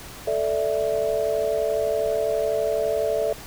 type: chord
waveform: sine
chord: A suspended fourth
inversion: none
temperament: equal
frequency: 440 / 587.3 / 659.3 Hz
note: A4 / D5 / E5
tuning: 0 / 0 / 0 cents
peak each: -25 dBFS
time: 0.27-3.33 s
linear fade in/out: 5 ms
effects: pink hiss -40 dBFS RMS until 3.46 s